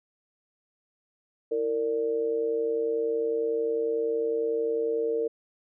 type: tone with amplitude modulation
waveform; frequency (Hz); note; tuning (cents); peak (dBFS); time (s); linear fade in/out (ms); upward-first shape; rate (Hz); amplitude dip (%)
sine; 459; A#4; -27; -21; 1.51-5.28; 10; sine; 131; 70
effects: none